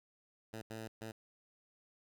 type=tone bursts at uneven times; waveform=10% pulse; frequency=111.2 Hz; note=A2; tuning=19 cents sharp; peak=-35 dBFS; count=3; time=0.53-0.62 / 0.7-0.88 / 1.01-1.12 s; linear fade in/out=10 ms; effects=none